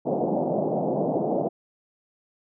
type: band-pass noise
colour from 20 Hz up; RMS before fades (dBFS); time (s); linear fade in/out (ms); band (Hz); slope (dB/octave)
white; -25; 0.05-1.49; 20; 140 to 740; 48
effects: none